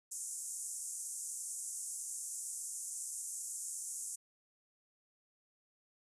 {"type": "band-pass noise", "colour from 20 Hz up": "white", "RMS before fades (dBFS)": -43, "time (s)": [0.11, 4.16], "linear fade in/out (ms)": 10, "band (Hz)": [6500, 10000], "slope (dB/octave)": 48, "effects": ["resampled to 32000 Hz"]}